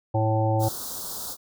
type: harmonic tone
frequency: 109.9 Hz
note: A2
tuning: 2 cents flat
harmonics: 1 / 3 / 5 / 7 / 8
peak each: -22 / -29 / -27 / -28 / -32 dBFS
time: 0.14-0.69 s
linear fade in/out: 10 ms
type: band-stop noise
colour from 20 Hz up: white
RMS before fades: -34 dBFS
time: 0.59-1.37 s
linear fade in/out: 50 ms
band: 1400 to 3700 Hz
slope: 48 dB/octave
effects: none